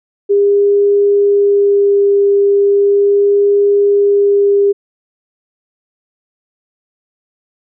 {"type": "tone with vibrato", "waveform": "sine", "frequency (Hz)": 403.1, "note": "G4", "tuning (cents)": 48, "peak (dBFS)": -7, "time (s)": [0.29, 4.73], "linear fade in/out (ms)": 20, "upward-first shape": "sine", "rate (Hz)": 0.37, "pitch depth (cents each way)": 8, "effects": []}